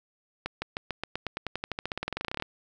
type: accelerating click train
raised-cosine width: 0.3 ms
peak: -15 dBFS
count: 28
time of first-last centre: 0.46-2.424 s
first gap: 160 ms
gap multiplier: 0.93
effects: none